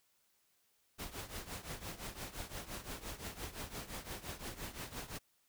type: noise with tremolo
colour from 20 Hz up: pink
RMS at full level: -42 dBFS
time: 0.98-5.19 s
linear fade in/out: 20 ms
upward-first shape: triangle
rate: 5.8 Hz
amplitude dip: 85%
effects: white hiss -75 dBFS RMS until 5.48 s